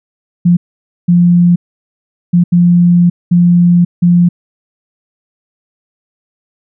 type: tone bursts at uneven times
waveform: sine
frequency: 174.61 Hz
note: F3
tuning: in tune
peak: -4 dBFS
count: 6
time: 0.45-0.57 / 1.08-1.56 / 2.33-2.44 / 2.52-3.1 / 3.31-3.85 / 4.02-4.29 s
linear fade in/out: 10 ms
effects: none